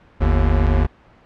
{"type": "tone pair together", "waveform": "square", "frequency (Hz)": [49.14, 78], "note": ["G1", "D#2"], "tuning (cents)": [5, 5], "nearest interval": "minor sixth", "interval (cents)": 800, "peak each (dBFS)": -17, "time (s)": [0.2, 0.87], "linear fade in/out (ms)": 20, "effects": ["pink hiss -50 dBFS RMS until 1.25 s", "low-pass 2000 Hz 12 dB/octave"]}